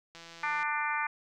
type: click train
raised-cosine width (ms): 0.2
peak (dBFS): -31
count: 81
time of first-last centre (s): 0.15-0.629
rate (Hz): 167
type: harmonic tone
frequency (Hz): 297.4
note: D4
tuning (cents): +22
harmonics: 3 / 4 / 5 / 6 / 7 / 8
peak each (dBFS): -34 / -35 / -36 / -37 / -37 / -38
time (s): 0.43-1.07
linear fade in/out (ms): 5
effects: none

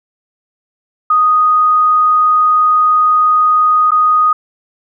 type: tone with dropouts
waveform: sine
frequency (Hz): 1243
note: D#6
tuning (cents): -2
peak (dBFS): -7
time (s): 1.1-4.33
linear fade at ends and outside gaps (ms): 5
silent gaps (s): 3.908-3.917
effects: none

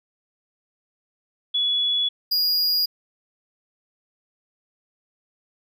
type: tone pair in turn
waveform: sine / square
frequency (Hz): 3398 / 4864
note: G#7 / D#8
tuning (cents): +39 / -40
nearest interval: tritone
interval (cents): 621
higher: second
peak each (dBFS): -19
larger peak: neither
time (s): 1.54-2.09 / 2.31-2.86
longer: neither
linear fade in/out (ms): 10
effects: none

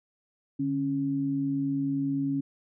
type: tone pair together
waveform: sine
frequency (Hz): 146.1 / 275.8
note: D3 / C#4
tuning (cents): -9 / -9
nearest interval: major seventh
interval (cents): 1100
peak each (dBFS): -33 / -26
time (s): 0.59-2.41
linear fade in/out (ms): 10
effects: none

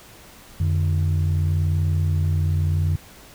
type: tone pair together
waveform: sine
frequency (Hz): 89.19 / 150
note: F2 / D3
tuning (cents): +37 / +37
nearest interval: major sixth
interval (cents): 900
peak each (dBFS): -17 / -22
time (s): 0.6-2.96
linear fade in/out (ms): 5
effects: tanh soft clip ceiling -14 dBFS + pink hiss -46 dBFS RMS until 3.34 s

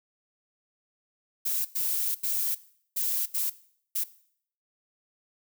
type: noise bursts at uneven times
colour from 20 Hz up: violet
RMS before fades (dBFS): -28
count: 6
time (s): 1.45-1.65 / 1.75-2.15 / 2.23-2.55 / 2.96-3.26 / 3.34-3.5 / 3.95-4.04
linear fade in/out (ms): 10
effects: noise-tail reverb RT60 0.6 s tail -18 dB re dry

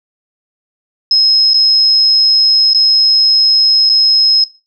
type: tone with dropouts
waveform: sine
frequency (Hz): 5140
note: E8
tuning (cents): -45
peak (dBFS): -6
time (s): 1.11-4.44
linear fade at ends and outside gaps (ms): 2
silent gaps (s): 1.535-1.542 / 2.734-2.746 / 3.893-3.897
effects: noise-tail reverb RT60 0.3 s tail -19 dB re dry

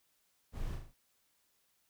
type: noise with echo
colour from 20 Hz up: brown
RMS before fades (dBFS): -40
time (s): 0.52-0.79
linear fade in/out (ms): 50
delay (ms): 38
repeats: 4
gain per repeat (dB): -5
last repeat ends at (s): 0.942
effects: white hiss -75 dBFS RMS until 1.89 s

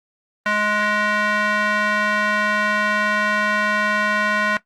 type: tone with band-pass filter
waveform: square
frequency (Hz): 209.6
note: G#3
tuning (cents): +16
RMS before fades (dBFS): -20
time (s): 0.46-4.57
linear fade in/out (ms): 0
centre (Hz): 1600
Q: 2.1
effects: noise-tail reverb RT60 0.1 s tail -17 dB re dry + Opus 32 kbps

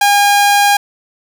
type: tone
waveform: sawtooth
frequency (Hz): 812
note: G#5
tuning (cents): -39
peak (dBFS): -4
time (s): 0.01-0.77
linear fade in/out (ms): 5
effects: none

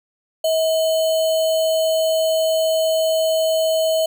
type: tone with sample-and-hold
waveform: sine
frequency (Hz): 642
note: E5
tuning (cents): -46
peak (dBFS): -15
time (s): 0.44-4.06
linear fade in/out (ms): 5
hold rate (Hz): 3675
effects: none

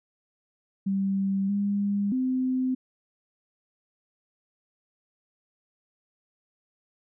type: tone with pitch steps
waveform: sine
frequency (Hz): 194.9 / 201.9 / 257.3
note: G3 / G#3 / C4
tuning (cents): -10 / -49 / -29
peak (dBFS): -23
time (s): 0.86-2.75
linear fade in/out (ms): 10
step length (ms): 630
effects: none

